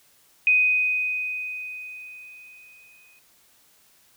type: tone with exponential decay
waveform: sine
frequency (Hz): 2500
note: D#7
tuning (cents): +8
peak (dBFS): -14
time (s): 0.47-3.19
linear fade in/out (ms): 1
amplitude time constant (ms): 590
effects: white hiss -59 dBFS RMS until 4.16 s